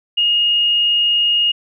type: tone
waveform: sine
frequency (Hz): 2857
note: F7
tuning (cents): +39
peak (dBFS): -12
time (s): 0.17-1.52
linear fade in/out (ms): 10
effects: none